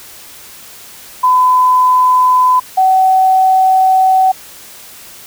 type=tone pair in turn; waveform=sine; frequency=1009 / 755.9 Hz; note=B5 / F#5; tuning=+37 / +37 cents; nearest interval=perfect fourth; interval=500 cents; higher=first; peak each=-6 dBFS; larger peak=neither; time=1.23-2.6 / 2.77-4.32 s; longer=second; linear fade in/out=10 ms; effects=white hiss -35 dBFS RMS until 5.26 s